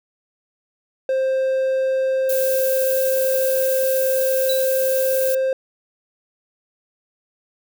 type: tone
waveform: triangle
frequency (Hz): 527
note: C5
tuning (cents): +12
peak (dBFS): -15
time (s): 1.09-5.53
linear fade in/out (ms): 2
type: noise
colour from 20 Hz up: violet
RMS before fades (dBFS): -26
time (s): 2.29-5.35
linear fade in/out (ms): 5
type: tone with exponential decay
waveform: 45% pulse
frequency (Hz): 3951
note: B7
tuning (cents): 0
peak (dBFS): -22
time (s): 4.49-4.75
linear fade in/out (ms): 5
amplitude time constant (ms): 55
effects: none